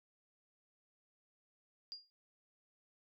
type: tone with exponential decay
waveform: sine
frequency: 4821 Hz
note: D8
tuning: 45 cents sharp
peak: -40 dBFS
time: 1.92-2.1 s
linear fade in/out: 0 ms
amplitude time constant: 39 ms
effects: none